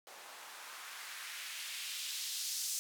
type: noise with band-pass filter sweep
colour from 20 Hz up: blue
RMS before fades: -43 dBFS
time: 0.07-2.79 s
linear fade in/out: 0 ms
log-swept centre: 660 to 6100 Hz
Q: 1.3
effects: none